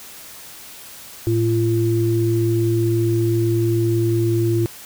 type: tone pair together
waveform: sine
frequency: 112.49 / 342.2 Hz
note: A2 / F4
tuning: +39 / -35 cents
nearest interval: octave + perfect fifth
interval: 1926 cents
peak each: -18 dBFS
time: 1.27-4.66 s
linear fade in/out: 0 ms
effects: white hiss -39 dBFS RMS until 4.85 s